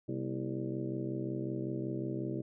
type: harmonic tone with a mistuned harmonic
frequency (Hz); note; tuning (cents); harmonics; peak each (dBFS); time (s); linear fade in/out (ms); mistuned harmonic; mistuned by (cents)
65.41; C2; 0; 2 / 3 / 4 / 5 / 6 / 7 / 8 / 9; -39 / -43 / -43 / -38 / -42 / -50 / -54 / -48; 0.08-2.42; 10; 4; -130
effects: none